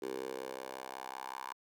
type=tone with high-pass filter sweep; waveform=10% pulse; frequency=65.41 Hz; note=C2; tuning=in tune; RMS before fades=-43 dBFS; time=0.02-1.53 s; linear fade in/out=5 ms; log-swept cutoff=390 to 1000 Hz; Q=3.6; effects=none